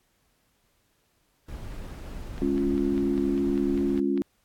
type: noise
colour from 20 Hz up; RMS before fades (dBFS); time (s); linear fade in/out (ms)
brown; -37; 1.48-4; 5
type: click train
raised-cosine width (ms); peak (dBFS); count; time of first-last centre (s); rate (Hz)
0.3; -28; 10; 2.38-4.176; 5.01
type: chord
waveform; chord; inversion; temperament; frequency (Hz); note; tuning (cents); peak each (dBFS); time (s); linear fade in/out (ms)
sine; Db major; second; equal; 207.7 / 277.2 / 349.2; Ab3 / Db4 / F4; 0 / 0 / 0; -29 / -25 / -27; 2.42-4.22; 0
effects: pink hiss -69 dBFS RMS until 4.44 s + AAC 64 kbps